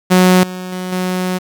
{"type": "tone with level steps", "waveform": "sawtooth", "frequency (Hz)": 183.3, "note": "F#3", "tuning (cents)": -16, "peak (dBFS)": [-3, -20, -17, -12], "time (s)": [0.1, 1.39], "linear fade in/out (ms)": 20, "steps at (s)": [0.43, 0.72, 0.92], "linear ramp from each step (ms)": 5, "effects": ["7-bit"]}